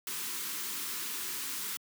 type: band-stop noise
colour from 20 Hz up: white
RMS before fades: -37 dBFS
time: 0.07-1.77 s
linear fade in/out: 2 ms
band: 440 to 940 Hz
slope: 48 dB/octave
effects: high-pass 200 Hz 12 dB/octave

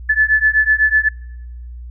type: beating tone pair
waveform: sine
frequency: 1731 / 1739 Hz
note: A6 / A6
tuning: -29 / -21 cents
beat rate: 8 Hz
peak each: -14 dBFS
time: 0.09-1.09 s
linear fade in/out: 10 ms
effects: noise-tail reverb RT60 1.0 s tail -26 dB re dry + added 60 Hz sine -29 dBFS peak until 1.9 s

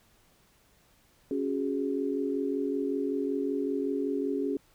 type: chord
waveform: sine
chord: C# suspended fourth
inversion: none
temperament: equal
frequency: 277.2 / 370 / 415.3 Hz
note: C#4 / F#4 / G#4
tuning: 0 / 0 / 0 cents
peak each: -30 / -34 / -32 dBFS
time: 1.31-4.57 s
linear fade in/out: 2 ms
effects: pink hiss -64 dBFS RMS until 4.74 s

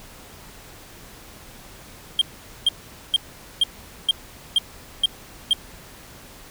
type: tone bursts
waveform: triangle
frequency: 3200 Hz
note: G7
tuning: 35 cents sharp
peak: -12 dBFS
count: 8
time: 2.19-5.532 s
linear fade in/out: 2 ms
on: 24 ms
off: 450 ms
effects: pink hiss -44 dBFS RMS until 6.5 s

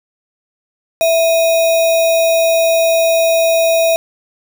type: tone with sample-and-hold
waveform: sine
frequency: 659 Hz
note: E5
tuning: 1 cent flat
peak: -9 dBFS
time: 1.01-3.96 s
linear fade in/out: 0 ms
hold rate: 3150 Hz
effects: none

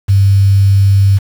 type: tone with quantisation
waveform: sine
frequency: 98.3 Hz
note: G2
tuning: 5 cents sharp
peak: -5 dBFS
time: 0.08-1.19 s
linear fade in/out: 20 ms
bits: 5
effects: none

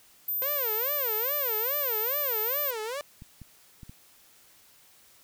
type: tone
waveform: sine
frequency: 13760 Hz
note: A9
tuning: 40 cents flat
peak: -27 dBFS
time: 0.28-2.71 s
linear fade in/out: 5 ms
type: tone with vibrato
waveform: sawtooth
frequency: 504 Hz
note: B4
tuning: 35 cents sharp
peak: -28 dBFS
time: 0.42-3.01 s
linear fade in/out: 0 ms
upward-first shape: sine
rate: 2.4 Hz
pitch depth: 280 cents each way
type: clicks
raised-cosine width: 5 ms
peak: -32 dBFS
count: 4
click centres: 3.221 / 3.417 / 3.832 / 3.895 s
effects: white hiss -58 dBFS RMS until 5.23 s

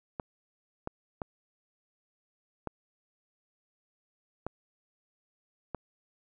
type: clicks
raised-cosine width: 1 ms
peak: -20 dBFS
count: 6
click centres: 0.198 / 0.874 / 1.218 / 2.673 / 4.466 / 5.747 s
effects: none

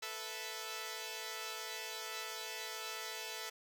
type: chord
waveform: 5% pulse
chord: A suspended second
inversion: none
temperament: equal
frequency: 440 / 493.9 / 659.3 Hz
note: A4 / B4 / E5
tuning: 0 / 0 / 0 cents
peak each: -33 / -36 / -36 dBFS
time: 0.02-3.5 s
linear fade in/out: 10 ms
effects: none

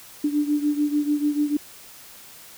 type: beating tone pair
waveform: sine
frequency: 293.1 / 299.9 Hz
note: D4 / D4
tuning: -3 / +36 cents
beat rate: 6.8 Hz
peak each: -21 / -25 dBFS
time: 0.24-1.57 s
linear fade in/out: 5 ms
effects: white hiss -45 dBFS RMS until 2.57 s

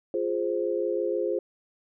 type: chord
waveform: sine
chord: F minor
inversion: none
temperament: equal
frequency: 349.2 / 415.3 / 523.3 Hz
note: F4 / Ab4 / C5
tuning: 0 / 0 / 0 cents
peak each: -29 dBFS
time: 0.14-1.39 s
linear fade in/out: 2 ms
effects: none

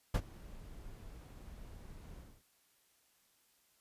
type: noise with ADSR envelope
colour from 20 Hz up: brown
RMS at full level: -27 dBFS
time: 0.14-2.43 s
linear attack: 7 ms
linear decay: 59 ms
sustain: -24 dB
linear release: 250 ms
effects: white hiss -72 dBFS RMS until 3.8 s + resampled to 32000 Hz

